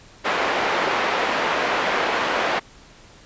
pink band-pass noise, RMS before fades -22 dBFS, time 0.24-2.6 s, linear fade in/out 20 ms, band 490 to 2300 Hz, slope 12 dB/octave, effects pink hiss -48 dBFS RMS until 3.25 s + resampled to 16000 Hz

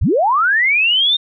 sine linear sweep, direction up, 35.45 to 3694 Hz, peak -11 dBFS, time 0.01-1.17 s, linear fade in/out 10 ms, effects none

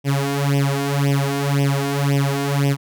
sawtooth tone with flanger, 140.1 Hz, C#3, 19 cents sharp, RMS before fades -19 dBFS, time 0.04-2.77 s, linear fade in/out 50 ms, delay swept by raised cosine 0.35 to 2.85 ms, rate 1.9 Hz, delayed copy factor +1, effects none

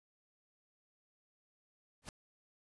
pink noise with exponential growth, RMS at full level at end -41 dBFS, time 2.02-2.09 s, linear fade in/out 1 ms, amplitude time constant 15 ms, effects resampled to 24000 Hz

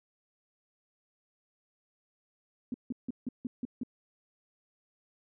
sine tone bursts, 246.9 Hz, B3, in tune, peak -31 dBFS, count 7, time 2.72-3.834 s, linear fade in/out 2 ms, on 22 ms, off 160 ms, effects none

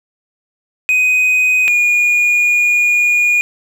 triangle tone pair in turn, 2503 / 2439 Hz, D#7 / D#7, +10 / -35 cents, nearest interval unison, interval 45 cents, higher first, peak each -8 / -8 dBFS, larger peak neither, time 0.89-1.68 / 1.68-3.41 s, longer second, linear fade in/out 0 ms, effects none

